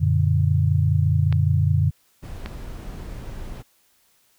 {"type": "chord", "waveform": "sine", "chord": "Gb augmented", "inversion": "none", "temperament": "equal with one note detuned", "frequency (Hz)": [92.5, 117.62, 146.83], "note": ["Gb2", "Bb2", "D3"], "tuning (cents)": [0, 16, 0], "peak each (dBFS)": [-19, -23, -20], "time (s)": [0, 1.91], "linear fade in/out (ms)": 20}
{"type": "clicks", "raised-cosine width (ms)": 0.3, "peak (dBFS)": -16, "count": 2, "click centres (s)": [1.326, 2.46]}
{"type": "noise", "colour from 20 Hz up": "brown", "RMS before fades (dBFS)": -34, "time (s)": [2.22, 3.63], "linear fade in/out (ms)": 20}
{"effects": ["white hiss -62 dBFS RMS until 4.38 s"]}